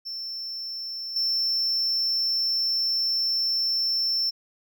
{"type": "tone with level steps", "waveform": "triangle", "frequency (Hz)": 5370, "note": "E8", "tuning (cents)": 31, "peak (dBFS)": [-30, -21], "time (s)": [0.05, 4.31], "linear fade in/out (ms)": 20, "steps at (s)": 1.16, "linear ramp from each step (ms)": 2, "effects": []}